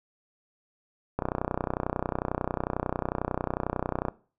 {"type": "click train", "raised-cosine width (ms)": 1, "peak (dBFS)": -13, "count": 91, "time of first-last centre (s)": [1.19, 4.084], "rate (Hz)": 31.1, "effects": ["noise-tail reverb RT60 0.4 s tail -20 dB re dry"]}